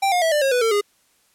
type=tone with pitch steps; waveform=square; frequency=784 / 714.8 / 651.7 / 594.2 / 541.7 / 493.9 / 450.3 / 410.5 Hz; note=G5 / F5 / E5 / D5 / C#5 / B4 / A4 / G#4; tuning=0 / +40 / -20 / +20 / -40 / 0 / +40 / -20 cents; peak=-17 dBFS; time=0.02-0.812 s; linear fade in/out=10 ms; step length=99 ms; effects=white hiss -61 dBFS RMS until 1.34 s + low-pass 12000 Hz 12 dB/octave